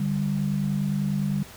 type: tone pair together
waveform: sine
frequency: 148.6 / 198.58 Hz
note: D3 / G3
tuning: +21 / +23 cents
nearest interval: perfect fourth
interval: 502 cents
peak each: -26 / -25 dBFS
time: 0-1.43 s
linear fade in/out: 5 ms
effects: pink hiss -45 dBFS RMS until 1.56 s